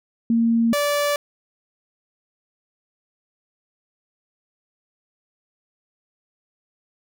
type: tone pair in turn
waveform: sine / sawtooth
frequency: 230.4 / 580.6 Hz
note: A#3 / D5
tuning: -20 / -20 cents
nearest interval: octave + major third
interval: 1600 cents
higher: second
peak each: -15 dBFS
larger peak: neither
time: 0.3-0.73 / 0.73-1.16 s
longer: neither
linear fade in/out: 2 ms
effects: none